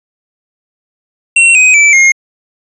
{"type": "tone with pitch steps", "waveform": "square", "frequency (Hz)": [2725, 2513, 2318, 2138], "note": ["F7", "D#7", "D7", "C7"], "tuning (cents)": [-43, 17, -23, 37], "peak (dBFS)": -4, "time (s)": [1.36, 2.12], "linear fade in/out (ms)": 5, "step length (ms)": 190, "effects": ["resampled to 22050 Hz"]}